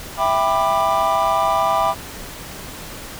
triangle chord, E minor seventh, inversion none, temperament just, 659.3 / 791.1 / 988.9 / 1186.7 Hz, E5 / G5 / B5 / D6, 0 / +16 / +2 / +18 cents, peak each -19 dBFS, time 0.17-1.95 s, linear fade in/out 50 ms, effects pink hiss -34 dBFS RMS until 3.19 s

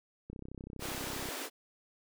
click train, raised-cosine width 3 ms, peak -31 dBFS, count 33, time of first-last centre 0.3-1.288 s, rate 32.4 Hz
pink high-pass noise, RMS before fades -40 dBFS, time 0.79-1.5 s, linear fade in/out 50 ms, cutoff 250 Hz, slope 96 dB/octave
effects none

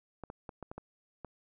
clicks, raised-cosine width 1 ms, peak -28 dBFS, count 7, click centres 0.237 / 0.301 / 0.492 / 0.627 / 0.715 / 0.78 / 1.247 s, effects none

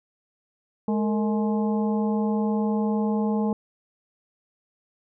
harmonic tone with a mistuned harmonic, 211.4 Hz, G#3, 31 cents sharp, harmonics 1 / 2 / 3 / 4 / 5, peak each -22 / -29 / -36 / -33 / -41 dBFS, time 0.88-3.53 s, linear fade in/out 2 ms, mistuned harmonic 2, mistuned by +120 cents, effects none

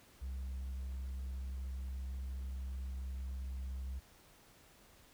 sine tone, 65.41 Hz, C2, in tune, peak -36 dBFS, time 0.21-4 s, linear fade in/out 20 ms, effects tanh soft clip ceiling -38 dBFS + pink hiss -63 dBFS RMS until 5.13 s

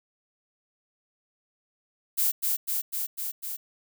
violet noise with echo, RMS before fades -24 dBFS, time 2.17-2.32 s, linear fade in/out 20 ms, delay 250 ms, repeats 5, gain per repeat -2 dB, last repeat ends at 3.57 s, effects none

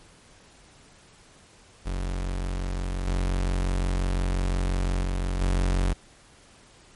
40% pulse tone with level steps, 45.72 Hz, F#1, 20 cents flat, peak -26 / -22 / -24 / -20 dBFS, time 1.85-5.94 s, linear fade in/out 20 ms, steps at 3.06 / 5.02 / 5.4 s, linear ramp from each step 20 ms, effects pink hiss -54 dBFS RMS until 6.95 s + MP3 48 kbps

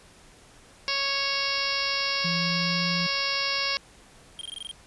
harmonic tone, 553 Hz, C#5, 4 cents flat, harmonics 1 / 2 / 3 / 4 / 5 / 6 / 7 / 8 / 9 / 10, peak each -38 / -34 / -36 / -32 / -33 / -37 / -37 / -33 / -32 / -33 dBFS, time 0.88-3.77 s, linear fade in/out 0 ms
sine tone with pitch glide, 170 to 172.57 Hz, F3 to F3, -46 to -20 cents, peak -28 dBFS, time 2.24-3.07 s, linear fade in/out 10 ms, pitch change +26 cents, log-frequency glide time 2.39-2.84 s
square tone bursts, 3201 Hz, G7, 36 cents sharp, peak -34 dBFS, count 8, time 4.39-4.713 s, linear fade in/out 0 ms, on 22 ms, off 21 ms
effects pink hiss -53 dBFS RMS until 4.86 s + resampled to 24000 Hz

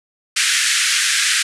pink band-pass noise, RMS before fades -17 dBFS, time 0.36-1.43 s, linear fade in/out 10 ms, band 1500 to 10000 Hz, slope 48 dB/octave, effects none

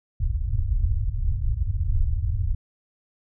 pink low-pass noise, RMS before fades -23 dBFS, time 0.2-2.55 s, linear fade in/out 5 ms, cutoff 110 Hz, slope 48 dB/octave, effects none

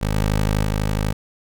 15% pulse tone with level steps, 52.1 Hz, G#1, 6 cents sharp, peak -13 / -11 / -13 dBFS, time 0.01-1.13 s, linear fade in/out 10 ms, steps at 0.16 / 0.64 s, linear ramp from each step 2 ms, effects none

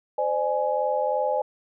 sine tone cluster, 516 / 599 / 837 Hz, C5 / D5 / G#5, -24 / +34 / +13 cents, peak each -26 dBFS, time 0.18-1.42 s, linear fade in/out 5 ms, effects none

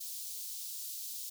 white high-pass noise, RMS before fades -42 dBFS, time 0-1.3 s, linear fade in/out 10 ms, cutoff 3900 Hz, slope 24 dB/octave, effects none

